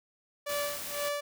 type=tone with tremolo; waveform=sawtooth; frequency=580 Hz; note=D5; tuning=22 cents flat; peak=-26 dBFS; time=0.46-1.21 s; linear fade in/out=10 ms; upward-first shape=sine; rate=2 Hz; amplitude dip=95%
type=noise; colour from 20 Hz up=white; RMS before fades=-39 dBFS; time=0.49-1.09 s; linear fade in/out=5 ms
effects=none